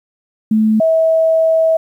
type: tone pair in turn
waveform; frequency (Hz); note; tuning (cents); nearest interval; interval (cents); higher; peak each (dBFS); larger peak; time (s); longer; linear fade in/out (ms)
sine; 217.6 / 647.2; A3 / E5; -19 / -32; octave + perfect fifth; 1887; second; -9; neither; 0.51-0.8 / 0.8-1.77; second; 5
effects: 8-bit